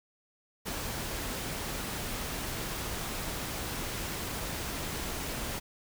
pink noise, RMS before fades -36 dBFS, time 0.65-5.6 s, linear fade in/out 20 ms, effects none

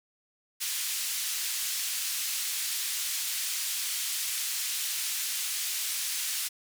white band-pass noise, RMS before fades -32 dBFS, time 0.6-6.49 s, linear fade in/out 20 ms, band 2300 to 12000 Hz, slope 12 dB/octave, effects none

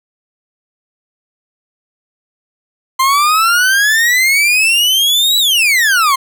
40% pulse exponential two-way sweep, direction up then down, 1039 to 3951 to 1039 Hz, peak -8 dBFS, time 2.99-6.16 s, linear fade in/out 10 ms, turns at 5.38 s, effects none

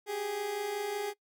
30% pulse tone pair together, 388 / 413.4 Hz, G4 / G#4, -18 / -8 cents, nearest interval minor second, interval 110 cents, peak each -38 / -31 dBFS, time 0.06-1.14 s, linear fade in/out 50 ms, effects noise-tail reverb RT60 0.1 s tail -22 dB re dry

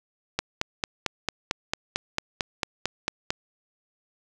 click train, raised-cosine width 0.2 ms, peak -7 dBFS, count 14, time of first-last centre 0.39-3.305 s, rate 4.46 Hz, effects none

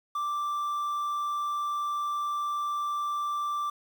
triangle tone with quantisation, 1174.7 Hz, D6, in tune, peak -26 dBFS, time 0.15-3.7 s, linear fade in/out 5 ms, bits 9, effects none

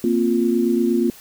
sine chord, Bb suspended second, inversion none, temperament equal, 233.1 / 261.6 / 349.2 Hz, Bb3 / C4 / F4, 0 / 0 / 0 cents, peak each -19 / -22 / -19 dBFS, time 0.04-1.1 s, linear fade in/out 2 ms, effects white hiss -44 dBFS RMS until 1.2 s

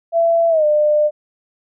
sine tone with pitch glide, 670 to 600.4 Hz, E5 to D5, +28 to +38 cents, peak -11 dBFS, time 0.12-1.11 s, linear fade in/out 50 ms, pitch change -190 cents, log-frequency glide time 0.49-0.65 s, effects none

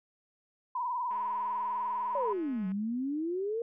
sine tone with vibrato, 976 Hz, B5, 21 cents flat, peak -30 dBFS, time 0.75-2.33 s, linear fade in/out 5 ms, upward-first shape sine, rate 20 Hz, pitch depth 84 cents each way
click train, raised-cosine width 0.5 ms, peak -39 dBFS, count 342, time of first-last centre 1.11-2.718 s, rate 212 Hz
sine exponential two-way sweep, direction down then up, 596 to 184.6 to 473.8 Hz, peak -30 dBFS, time 2.15-3.62 s, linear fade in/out 2 ms, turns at 2.67 s
effects none

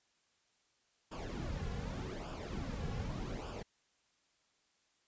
brown noise with flanger, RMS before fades -41 dBFS, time 1.11-3.63 s, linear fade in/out 10 ms, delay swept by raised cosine 0.49 to 3.29 ms, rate 0.84 Hz, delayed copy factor -0.7, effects white hiss -75 dBFS RMS until 5.07 s + resampled to 16000 Hz

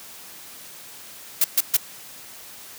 blue noise bursts, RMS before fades -17 dBFS, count 3, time 1.41-1.769 s, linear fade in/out 5 ms, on 33 ms, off 130 ms, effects white hiss -42 dBFS RMS until 2.78 s + high-pass 80 Hz 12 dB/octave

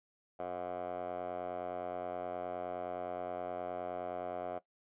10% pulse tone with band-pass filter, 89.6 Hz, F2, 45 cents sharp, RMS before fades -40 dBFS, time 0.39-4.59 s, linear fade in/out 10 ms, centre 710 Hz, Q 4.3, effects noise-tail reverb RT60 0.1 s tail -17 dB re dry + resampled to 8000 Hz

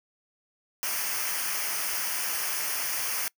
white noise with comb filter, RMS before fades -30 dBFS, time 0.83-3.28 s, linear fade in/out 0 ms, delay 0.26 ms, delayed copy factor -0.75, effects noise-tail reverb RT60 0.1 s tail -24 dB re dry

